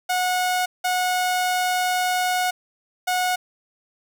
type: tone bursts at uneven times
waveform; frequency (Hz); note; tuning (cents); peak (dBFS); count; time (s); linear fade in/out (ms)
sawtooth; 730; F#5; -24; -16; 3; 0.09-0.66 / 0.84-2.51 / 3.07-3.36; 10
effects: none